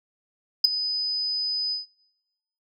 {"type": "tone with ADSR envelope", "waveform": "sine", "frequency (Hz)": 5000, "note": "D#8", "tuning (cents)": 8, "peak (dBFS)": -7, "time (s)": [0.64, 1.86], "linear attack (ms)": 8, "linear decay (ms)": 10, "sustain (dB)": -17, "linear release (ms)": 140, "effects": ["noise-tail reverb RT60 1.0 s tail -20 dB re dry", "tanh soft clip ceiling -9 dBFS"]}